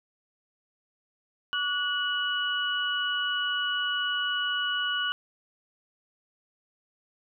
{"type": "tone cluster", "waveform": "sine", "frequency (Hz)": [1143, 1462, 2940], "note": ["D6", "F#6", "F#7"], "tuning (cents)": [-47, -21, -12], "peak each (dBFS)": [-35, -29, -29], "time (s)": [1.53, 5.12], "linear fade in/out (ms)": 0, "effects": []}